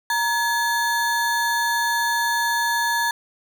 square ring-modulated tone, 1317 Hz, E6, 2 cents flat, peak -17 dBFS, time 0.1-3.11 s, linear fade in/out 2 ms, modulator 382 Hz, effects none

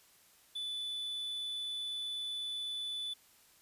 triangle tone, 3484 Hz, A7, 18 cents flat, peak -35 dBFS, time 0.55-3.14 s, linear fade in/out 10 ms, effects white hiss -64 dBFS RMS until 3.61 s + resampled to 32000 Hz

